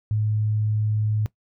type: tone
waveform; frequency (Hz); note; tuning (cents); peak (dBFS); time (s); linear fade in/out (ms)
sine; 107.1; A2; -46; -20; 0.11-1.26; 0
effects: noise-tail reverb RT60 0.1 s tail -18 dB re dry